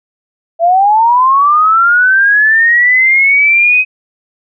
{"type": "linear sweep", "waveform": "sine", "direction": "up", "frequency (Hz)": [657, 2535], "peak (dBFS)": -5, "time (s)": [0.59, 3.85], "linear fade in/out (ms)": 50, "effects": []}